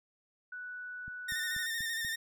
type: tone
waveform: sine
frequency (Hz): 1481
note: F#6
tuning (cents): +1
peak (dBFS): -40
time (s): 0.52-1.66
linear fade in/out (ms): 5
type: click train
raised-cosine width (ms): 5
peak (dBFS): -37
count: 5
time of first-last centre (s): 1.08-2.049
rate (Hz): 4.13
type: tone with vibrato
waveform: sawtooth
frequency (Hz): 1822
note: A#6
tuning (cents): -40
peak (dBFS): -30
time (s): 1.28-2.16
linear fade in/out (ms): 10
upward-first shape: square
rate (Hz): 13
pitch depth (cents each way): 30
effects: none